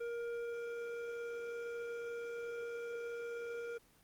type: tone with hard clipping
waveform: triangle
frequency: 470.4 Hz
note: A#4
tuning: 16 cents sharp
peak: -40 dBFS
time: 0-3.78 s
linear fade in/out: 10 ms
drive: 13 dB
effects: pink hiss -67 dBFS RMS until 4.03 s + Opus 24 kbps